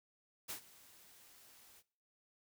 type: noise with ADSR envelope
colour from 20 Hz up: white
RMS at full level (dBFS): -42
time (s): 0.48-1.83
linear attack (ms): 22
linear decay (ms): 100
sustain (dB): -20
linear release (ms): 42
effects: noise-tail reverb RT60 0.5 s tail -21 dB re dry